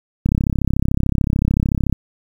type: click train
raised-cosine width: 5 ms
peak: -4 dBFS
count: 57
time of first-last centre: 0.26-1.927 s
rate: 33.6 Hz
effects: 7-bit